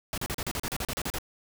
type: noise bursts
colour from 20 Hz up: pink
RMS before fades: -32 dBFS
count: 13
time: 0.13-1.185 s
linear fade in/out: 0 ms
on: 47 ms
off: 37 ms
effects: none